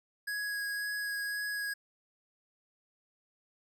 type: tone with vibrato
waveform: square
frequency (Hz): 1661.2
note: G#6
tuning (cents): 0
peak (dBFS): -34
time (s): 0.27-1.74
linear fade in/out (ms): 10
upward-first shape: sine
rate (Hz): 1.9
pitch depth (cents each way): 10
effects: none